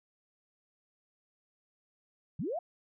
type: linear sweep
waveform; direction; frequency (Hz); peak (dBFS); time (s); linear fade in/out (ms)
sine; up; 116.54 to 737; -32; 2.39-2.59; 5
effects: none